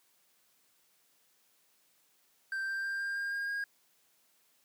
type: tone with pitch steps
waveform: triangle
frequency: 1568 / 1578 / 1588.1 / 1598.2 / 1608.4 / 1618.6 / 1628.9 Hz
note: G6 / G6 / G6 / G6 / G6 / G#6 / G#6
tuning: 0 / +11 / +22 / +33 / +44 / -45 / -34 cents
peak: -31 dBFS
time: 2.52-3.64 s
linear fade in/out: 2 ms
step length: 160 ms
effects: white hiss -70 dBFS RMS until 4.64 s + high-pass 150 Hz 12 dB/octave